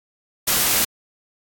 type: noise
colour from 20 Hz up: white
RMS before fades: -18 dBFS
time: 0.47-0.85 s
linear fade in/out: 10 ms
effects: AAC 64 kbps